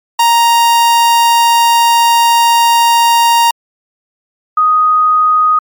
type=tone pair in turn; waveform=45% pulse / sine; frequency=934 / 1246.7 Hz; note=A#5 / D#6; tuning=+3 / +3 cents; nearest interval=perfect fourth; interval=500 cents; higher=second; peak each=-6 dBFS; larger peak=neither; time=0.19-3.51 / 4.57-5.59 s; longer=first; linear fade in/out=5 ms; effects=MP3 96 kbps